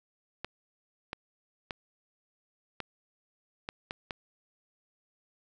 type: clicks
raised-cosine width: 0.3 ms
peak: -19 dBFS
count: 7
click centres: 0.446 / 1.131 / 1.708 / 2.803 / 3.689 / 3.909 / 4.108 s
effects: none